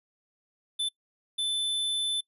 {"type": "tone bursts at uneven times", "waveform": "square", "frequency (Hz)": 3520, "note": "A7", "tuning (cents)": 0, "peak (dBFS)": -27, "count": 2, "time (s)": [[0.79, 0.89], [1.38, 2.21]], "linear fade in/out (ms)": 10, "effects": ["noise-tail reverb RT60 0.1 s tail -25 dB re dry", "resampled to 32000 Hz"]}